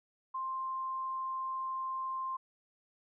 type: tone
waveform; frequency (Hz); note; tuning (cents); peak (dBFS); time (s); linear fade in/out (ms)
sine; 1051; C6; +7; -34; 0.34-2.37; 10
effects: none